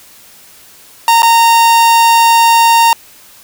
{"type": "tone with dropouts", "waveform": "45% pulse", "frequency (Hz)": 923, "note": "A#5", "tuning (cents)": -17, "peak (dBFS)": -5, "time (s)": [1.08, 2.93], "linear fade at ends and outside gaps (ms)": 1, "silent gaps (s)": [1.221, 1.23], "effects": ["white hiss -40 dBFS RMS until 3.43 s"]}